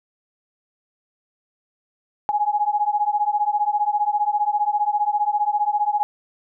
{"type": "beating tone pair", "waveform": "sine", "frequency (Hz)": [826, 841], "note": ["G#5", "G#5"], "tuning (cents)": [-10, 22], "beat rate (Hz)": 15, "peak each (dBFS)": [-21, -21], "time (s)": [2.29, 6.03], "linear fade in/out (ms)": 0, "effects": []}